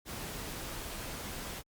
pink noise, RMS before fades -41 dBFS, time 0.05-1.63 s, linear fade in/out 50 ms, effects Opus 48 kbps

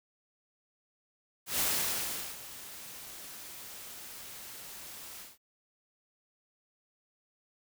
white noise with ADSR envelope, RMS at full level -29 dBFS, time 1.46-5.38 s, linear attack 140 ms, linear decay 770 ms, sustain -17 dB, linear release 180 ms, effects none

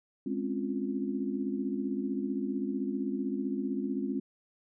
sine chord, Db major seventh, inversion second, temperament equal, 207.7 / 261.6 / 277.2 / 349.2 Hz, Ab3 / C4 / Db4 / F4, 0 / 0 / 0 / 0 cents, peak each -35 / -34 / -36 / -38 dBFS, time 0.26-4.2 s, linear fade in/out 5 ms, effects none

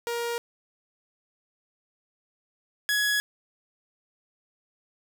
sawtooth tone pair in turn, 471.3 / 1679.5 Hz, A#4 / G#6, +19 / +19 cents, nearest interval octave + minor seventh, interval 2200 cents, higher second, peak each -24 / -19 dBFS, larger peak second, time 0.07-0.38 / 2.89-3.2 s, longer neither, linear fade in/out 0 ms, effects none

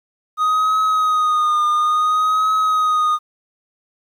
triangle tone with vibrato, 1244.5 Hz, D#6, in tune, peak -12 dBFS, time 0.37-3.19 s, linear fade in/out 50 ms, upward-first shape triangle, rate 0.58 Hz, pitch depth 48 cents each way, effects 9-bit

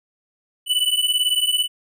square beating tone pair, 2969 / 2987 Hz, F#7 / F#7, +5 / +16 cents, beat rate 18 Hz, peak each -21 dBFS, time 0.66-1.68 s, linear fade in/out 50 ms, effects none

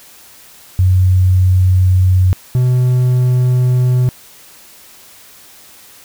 sine / triangle tone pair in turn, 92.3 / 125.71 Hz, F#2 / B2, -4 / +31 cents, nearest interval perfect fourth, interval 535 cents, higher second, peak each -7 dBFS, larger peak neither, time 0.79-2.33 / 2.55-4.09 s, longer neither, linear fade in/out 0 ms, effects white hiss -41 dBFS RMS until 6.04 s

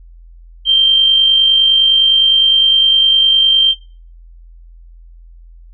sine tone with amplitude modulation, 3150 Hz, G7, 8 cents sharp, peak -5 dBFS, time 0.65-3.75 s, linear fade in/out 50 ms, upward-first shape sine, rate 49.8 Hz, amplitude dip 40%, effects noise-tail reverb RT60 0.4 s tail -20 dB re dry + added 42 Hz sine -36 dBFS peak until 5.73 s

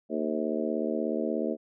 harmonic tone with a mistuned harmonic, 76.7 Hz, D#2, 24 cents flat, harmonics 3 / 4 / 5 / 6 / 7 / 8, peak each -32 / -33 / -34 / -35 / -35 / -36 dBFS, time 0.09-1.57 s, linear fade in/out 50 ms, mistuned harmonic 8, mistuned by +78 cents, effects none

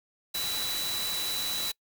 sine tone in noise, 3951 Hz, B7, in tune, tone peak -31 dBFS, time 0.34-1.72 s, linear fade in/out 10 ms, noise white, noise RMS -34 dBFS, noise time 0.34-1.72 s, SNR 0 dB, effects noise-tail reverb RT60 0.1 s tail -25 dB re dry

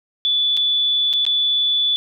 sine tone with dropouts, 3463 Hz, A7, 28 cents flat, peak -15 dBFS, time 0.25-1.96 s, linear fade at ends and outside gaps 0 ms, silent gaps 0.568-0.573 / 1.13-1.136 / 1.252-1.265 s, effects none

